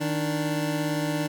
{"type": "tone pair together", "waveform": "25% pulse", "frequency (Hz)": [155.58, 293.7], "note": ["D#3", "D4"], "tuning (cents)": [0, 0], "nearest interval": "major seventh", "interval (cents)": 1100, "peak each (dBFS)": -24, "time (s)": [0, 1.28], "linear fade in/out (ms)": 20, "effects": []}